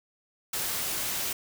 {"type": "noise", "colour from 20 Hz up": "white", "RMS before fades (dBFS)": -31, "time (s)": [0.53, 1.33], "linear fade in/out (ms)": 5, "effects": []}